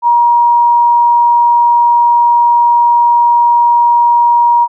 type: tone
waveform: sine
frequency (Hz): 950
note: A#5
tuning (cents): +33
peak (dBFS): -5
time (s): 0.02-4.68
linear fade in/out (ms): 50
effects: none